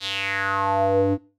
square tone with band-pass filter sweep, 97.8 Hz, G2, 4 cents flat, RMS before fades -22 dBFS, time 0-1.18 s, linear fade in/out 50 ms, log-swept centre 4000 to 320 Hz, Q 4.3, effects noise-tail reverb RT60 0.3 s tail -17 dB re dry

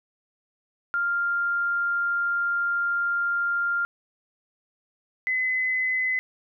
sine tone pair in turn, 1396.9 / 2027 Hz, F6 / B6, 0 / +45 cents, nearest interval tritone, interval 645 cents, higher second, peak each -22 dBFS, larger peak neither, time 0.94-3.85 / 5.27-6.19 s, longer first, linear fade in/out 0 ms, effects none

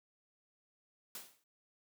white noise with exponential decay, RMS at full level -43 dBFS, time 1.15-1.44 s, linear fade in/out 2 ms, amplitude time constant 63 ms, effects high-pass 150 Hz 12 dB/octave

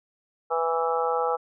harmonic tone, 164.81 Hz, E3, in tune, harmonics 3 / 4 / 5 / 6 / 7 / 8, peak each -26 / -34 / -27 / -37 / -33 / -30 dBFS, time 0.5-1.37 s, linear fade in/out 20 ms, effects none

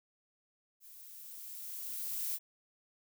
violet noise with level ramp, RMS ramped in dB -55 to -35 dBFS, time 0.8-2.39 s, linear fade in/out 50 ms, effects none

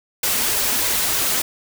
white noise with flanger, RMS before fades -20 dBFS, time 0.23-1.42 s, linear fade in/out 5 ms, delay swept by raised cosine 1.9 to 4.8 ms, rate 3.2 Hz, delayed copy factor +0.5, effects none

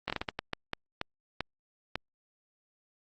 slowing click train, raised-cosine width 0.3 ms, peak -15 dBFS, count 12, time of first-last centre 0.08-1.956 s, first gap 19 ms, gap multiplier 1.4, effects Opus 24 kbps

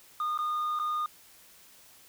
sine tone with dropouts, 1223 Hz, D#6, 30 cents flat, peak -25 dBFS, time 0.2-1.06 s, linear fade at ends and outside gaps 2 ms, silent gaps 0.376-0.388 / 0.79-0.797 s, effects tanh soft clip ceiling -27 dBFS + white hiss -56 dBFS RMS until 2.08 s

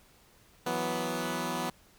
10% pulse chord, E suspended second, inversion none, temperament equal, 164.81 / 185 / 246.9 Hz, E3 / F#3 / B3, 0 / 0 / 0 cents, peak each -28 / -28 / -25 dBFS, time 0.66-1.7 s, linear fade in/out 5 ms, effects pink hiss -61 dBFS RMS until 1.98 s

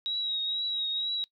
sine tone with vibrato, 3827 Hz, A#7, 45 cents sharp, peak -28 dBFS, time 0.06-1.24 s, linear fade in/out 0 ms, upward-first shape triangle, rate 2.1 Hz, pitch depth 43 cents each way, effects noise-tail reverb RT60 0.1 s tail -21 dB re dry

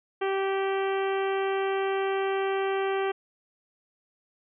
harmonic tone with a mistuned harmonic, 388.6 Hz, G4, 15 cents flat, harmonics 1 / 2 / 3 / 4 / 5 / 6 / 7 / 8, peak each -26 / -32 / -36 / -38 / -40 / -42 / -43 / -44 dBFS, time 0.21-3.12 s, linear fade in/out 10 ms, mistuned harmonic 8, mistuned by +18 cents, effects none

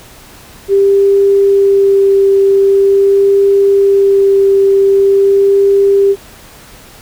sine tone with vibrato, 394.7 Hz, G4, 12 cents sharp, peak -5 dBFS, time 0.68-6.16 s, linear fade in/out 50 ms, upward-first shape sine, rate 0.44 Hz, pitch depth 9 cents each way, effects pink hiss -37 dBFS RMS until 7.01 s

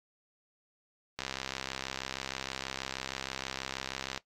click train, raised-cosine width 0.2 ms, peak -17 dBFS, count 199, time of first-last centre 1.19-4.176 s, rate 66.3 Hz, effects noise-tail reverb RT60 0.1 s tail -19 dB re dry + AAC 64 kbps

